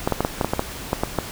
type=clicks; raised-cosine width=1 ms; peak=-5 dBFS; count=11; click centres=0.075 / 0.123 / 0.206 / 0.249 / 0.412 / 0.446 / 0.535 / 0.594 / 0.931 / 1.035 / 1.187 s; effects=pink hiss -34 dBFS RMS until 1.31 s